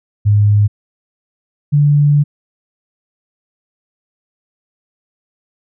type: tone pair in turn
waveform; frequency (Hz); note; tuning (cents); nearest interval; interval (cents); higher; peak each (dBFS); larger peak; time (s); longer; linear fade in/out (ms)
sine; 103.6 / 145.79; G#2 / D3; -4 / -12; tritone; 592; second; -7; neither; 0.25-0.68 / 1.72-2.24; second; 20
effects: none